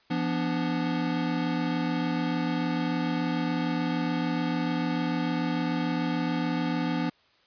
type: chord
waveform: square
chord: B diminished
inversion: second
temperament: equal with one note detuned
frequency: 170.23 / 246.9 / 293.7 Hz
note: F3 / B3 / D4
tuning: -44 / 0 / 0 cents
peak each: -31 dBFS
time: 0.1-7.1 s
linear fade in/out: 10 ms
effects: white hiss -63 dBFS RMS until 7.46 s + resampled to 11025 Hz